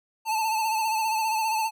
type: tone with vibrato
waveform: square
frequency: 880 Hz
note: A5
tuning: in tune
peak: -24 dBFS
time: 0.25-1.71 s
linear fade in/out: 50 ms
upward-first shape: sine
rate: 15 Hz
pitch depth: 47 cents each way
effects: none